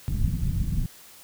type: low-pass noise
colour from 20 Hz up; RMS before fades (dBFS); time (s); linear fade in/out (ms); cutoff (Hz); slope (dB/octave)
pink; -25; 0.08-0.86; 0; 180; 24
effects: white hiss -49 dBFS RMS until 1.23 s